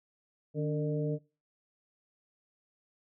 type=harmonic tone with a mistuned harmonic; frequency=151.2 Hz; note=D#3; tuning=49 cents flat; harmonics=1 / 2 / 3 / 4; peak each=-31 / -36 / -34 / -41 dBFS; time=0.54-1.19 s; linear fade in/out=50 ms; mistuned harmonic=2; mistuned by=-71 cents; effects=noise-tail reverb RT60 0.3 s tail -20 dB re dry